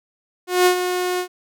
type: tone with ADSR envelope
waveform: sawtooth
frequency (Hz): 361.7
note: F#4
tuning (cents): -39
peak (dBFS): -7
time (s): 0.47-1.28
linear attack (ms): 190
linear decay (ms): 89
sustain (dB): -9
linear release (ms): 89
effects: none